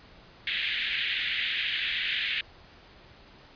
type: band-pass noise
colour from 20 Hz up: white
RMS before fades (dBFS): -30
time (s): 0.47-2.41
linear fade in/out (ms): 2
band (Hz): 1700 to 3600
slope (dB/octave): 48
effects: pink hiss -53 dBFS RMS until 3.55 s + resampled to 11025 Hz